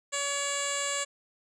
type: tone with low-pass filter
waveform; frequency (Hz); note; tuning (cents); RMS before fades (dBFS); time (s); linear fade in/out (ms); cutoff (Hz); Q
10% pulse; 566; C#5; +36; -31; 0.12-1.05; 20; 7300; 5.9
effects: none